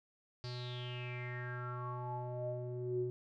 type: tone with low-pass filter sweep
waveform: square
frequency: 123.47 Hz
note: B2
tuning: in tune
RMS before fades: -41 dBFS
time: 0.44-3.1 s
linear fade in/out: 0 ms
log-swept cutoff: 4700 to 330 Hz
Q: 8.4
effects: none